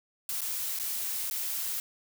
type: noise with dropouts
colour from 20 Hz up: blue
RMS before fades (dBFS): -33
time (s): 0.29-1.8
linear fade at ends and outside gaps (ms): 1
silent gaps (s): 0.408-0.416 / 0.789-0.797 / 1.299-1.31
effects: none